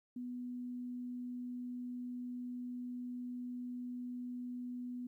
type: tone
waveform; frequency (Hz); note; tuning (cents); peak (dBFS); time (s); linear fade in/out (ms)
sine; 246.8; B3; -1; -40; 0.16-5.07; 5
effects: 13-bit